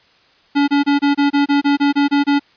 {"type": "tone bursts", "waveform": "square", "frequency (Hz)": 284.7, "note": "C#4", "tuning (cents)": 46, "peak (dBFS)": -12, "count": 12, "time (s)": [0.55, 2.396], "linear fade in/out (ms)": 20, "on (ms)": 130, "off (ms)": 26, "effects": ["white hiss -53 dBFS RMS until 2.56 s", "resampled to 11025 Hz"]}